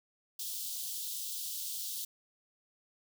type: high-pass noise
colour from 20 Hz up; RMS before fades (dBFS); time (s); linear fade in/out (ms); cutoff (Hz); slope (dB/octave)
white; -39; 0.39-2.05; 5; 3200; 48
effects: none